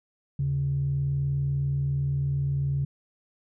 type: tone pair together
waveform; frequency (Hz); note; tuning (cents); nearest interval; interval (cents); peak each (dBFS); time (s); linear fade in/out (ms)
sine; 78.1 / 138.59; D#2 / C#3; +7 / 0; minor seventh; 993; -33 / -23; 0.39-2.85; 5
effects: tanh soft clip ceiling -18 dBFS